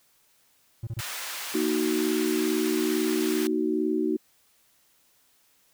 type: tone bursts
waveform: triangle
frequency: 113.8 Hz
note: A#2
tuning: 41 cents flat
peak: -27 dBFS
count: 3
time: 0.83-1.007 s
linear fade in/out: 5 ms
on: 41 ms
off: 27 ms
type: high-pass noise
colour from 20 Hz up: pink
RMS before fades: -35 dBFS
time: 0.99-3.47 s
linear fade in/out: 0 ms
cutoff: 1200 Hz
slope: 12 dB/octave
type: chord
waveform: sine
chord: D# minor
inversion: second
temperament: just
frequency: 233.3 / 311.1 / 373.4 Hz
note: A#3 / D#4 / F#4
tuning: +2 / 0 / +16 cents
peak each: -30 / -26 / -27 dBFS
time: 1.54-4.17 s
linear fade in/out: 10 ms
effects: white hiss -64 dBFS RMS until 5.73 s